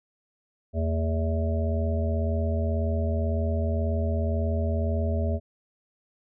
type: harmonic tone with a mistuned harmonic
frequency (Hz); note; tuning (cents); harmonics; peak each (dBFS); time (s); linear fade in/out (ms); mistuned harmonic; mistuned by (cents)
81.9; E2; -11; 1 / 3 / 5 / 7 / 8; -24 / -32 / -36 / -35 / -34; 0.73-5.4; 50; 3; -120
effects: none